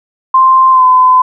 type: tone with pitch glide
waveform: sine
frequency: 1046.5 to 1017.9 Hz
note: C6 to C6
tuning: 0 to -48 cents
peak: -3 dBFS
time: 0.34-1.22 s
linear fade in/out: 5 ms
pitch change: -48 cents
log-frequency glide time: 0.71-0.84 s
effects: none